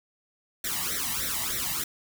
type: noise with flanger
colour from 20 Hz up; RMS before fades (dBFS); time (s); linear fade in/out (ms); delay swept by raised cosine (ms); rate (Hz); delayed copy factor
white; -30; 0.64-1.84; 5; 0.51 to 1.05; 3.3; +0.9
effects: none